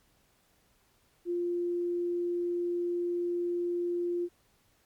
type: tone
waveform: sine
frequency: 349.2 Hz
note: F4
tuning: in tune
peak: -28 dBFS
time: 1.25-4.29 s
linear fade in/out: 50 ms
effects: pink hiss -68 dBFS RMS until 4.85 s + MP3 96 kbps